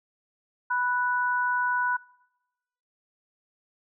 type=tone pair together; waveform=sine; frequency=987.8 / 1480 Hz; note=B5 / F#6; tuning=0 / 0 cents; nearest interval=perfect fifth; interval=700 cents; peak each=-26 dBFS; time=0.7-1.97 s; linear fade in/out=10 ms; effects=noise-tail reverb RT60 1.0 s tail -24 dB re dry